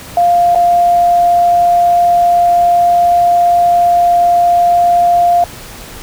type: tone with dropouts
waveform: sine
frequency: 698.5 Hz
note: F5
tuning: in tune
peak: -6 dBFS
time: 0.17-5.44 s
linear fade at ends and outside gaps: 2 ms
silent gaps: 0.549-0.557 s
effects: pink hiss -31 dBFS RMS until 6.02 s